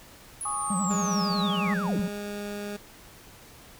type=linear sweep; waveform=sine; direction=down; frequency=10548 to 58.27 Hz; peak=-31 dBFS; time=0.41-2 s; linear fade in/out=0 ms
type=chord; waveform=sine; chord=Ab suspended fourth; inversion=none; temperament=just; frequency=830.6 / 1107.5 / 1245.9 Hz; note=Ab5 / Db6 / Eb6; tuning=0 / -2 / +2 cents; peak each=-35 / -33 / -34 dBFS; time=0.45-1.74 s; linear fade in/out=5 ms
type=tone with vibrato; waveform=triangle; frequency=190 Hz; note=F#3; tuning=46 cents sharp; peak=-24 dBFS; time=0.7-2.08 s; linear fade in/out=5 ms; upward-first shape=triangle; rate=11 Hz; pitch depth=180 cents each way
type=tone; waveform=20% pulse; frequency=205.2 Hz; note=G#3; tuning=21 cents flat; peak=-28 dBFS; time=0.9-2.77 s; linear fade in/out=10 ms
effects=pink hiss -50 dBFS RMS until 3.79 s